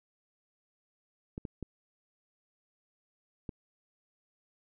clicks, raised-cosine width 3 ms, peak -25 dBFS, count 4, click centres 1.379 / 1.452 / 1.627 / 3.492 s, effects none

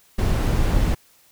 brown noise, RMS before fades -19 dBFS, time 0.18-0.95 s, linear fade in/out 10 ms, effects white hiss -56 dBFS RMS until 1.31 s

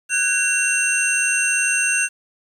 sine tone cluster, 1502 / 1640 / 2733 / 6270 / 8630 Hz, F#6 / G#6 / F7 / G8 / C#9, +26 / -22 / -38 / -1 / -47 cents, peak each -23 / -26 / -20 / -25 / -21 dBFS, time 0.09-2.09 s, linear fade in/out 50 ms, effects tanh soft clip ceiling -8 dBFS + 8-bit

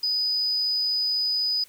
sine tone, 4978 Hz, D#8, in tune, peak -21 dBFS, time 0.03-1.64 s, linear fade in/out 5 ms, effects tanh soft clip ceiling -17 dBFS + white hiss -54 dBFS RMS until 1.68 s

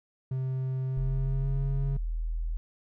triangle tone with pitch glide, 130.81 to 136.68 Hz, C3 to C#3, 0 to -24 cents, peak -26 dBFS, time 0.31-1.97 s, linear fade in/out 5 ms, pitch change +76 cents, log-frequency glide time 0.86-1.61 s
sine tone, 40.64 Hz, E1, 24 cents flat, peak -28 dBFS, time 0.97-2.57 s, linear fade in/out 0 ms
effects none

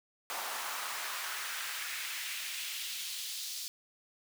pink noise with high-pass filter sweep, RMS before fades -39 dBFS, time 0.3-3.68 s, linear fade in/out 0 ms, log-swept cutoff 800 to 4600 Hz, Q 1.6, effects none

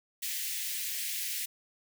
white high-pass noise, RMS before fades -35 dBFS, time 0.22-1.46 s, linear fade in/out 10 ms, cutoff 1800 Hz, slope 48 dB/octave, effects none

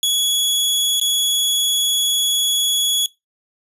sawtooth tone with dropouts, 3369 Hz, G#7, 24 cents sharp, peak -12 dBFS, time 0.03-3.06 s, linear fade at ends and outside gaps 1 ms, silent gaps 0.999-1.013 s, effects noise-tail reverb RT60 0.2 s tail -22 dB re dry + resampled to 32000 Hz

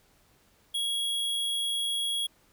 square tone, 3318 Hz, G#7, 2 cents flat, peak -28 dBFS, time 0.74-2.27 s, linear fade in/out 10 ms, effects pink hiss -64 dBFS RMS until 2.52 s

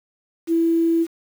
sine tone with quantisation, 331.7 Hz, E4, 11 cents sharp, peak -15 dBFS, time 0.47-1.07 s, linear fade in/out 50 ms, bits 7, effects none

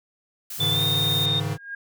blue noise, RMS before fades -34 dBFS, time 0.5-1.26 s, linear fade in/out 5 ms
square chord, Ab suspended fourth, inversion none, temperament equal with one note detuned, 103.83 / 138.59 / 158.92 Hz, Ab2 / Db3 / Eb3, 0 / 0 / +37 cents, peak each -30 dBFS, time 0.58-1.58 s, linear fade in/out 50 ms
sine tone with pitch glide, 3515 to 3671 Hz, A7 to A#7, -2 to -27 cents, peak -21 dBFS, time 0.6-1.4 s, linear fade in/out 5 ms, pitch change +75 cents, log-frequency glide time 0.7-0.83 s
sine tone with exponential growth, 1624 Hz, G#6, 39 cents flat, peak -28 dBFS, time 1.39-1.75 s, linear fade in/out 5 ms, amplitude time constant 77 ms
effects none

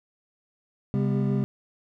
triangle tone cluster, 134.7 / 200.8 / 248.1 / 397.7 Hz, C#3 / G3 / B3 / G4, -49 / +42 / +8 / +25 cents, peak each -23 / -24 / -30 / -31 dBFS, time 0.94-1.44 s, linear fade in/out 0 ms, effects none

